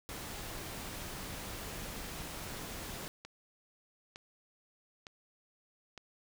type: noise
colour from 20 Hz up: pink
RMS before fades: -43 dBFS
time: 0.09-3.08 s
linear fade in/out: 0 ms
type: click train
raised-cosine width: 0.2 ms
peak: -29 dBFS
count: 4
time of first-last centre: 3.25-5.977 s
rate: 1.1 Hz
effects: none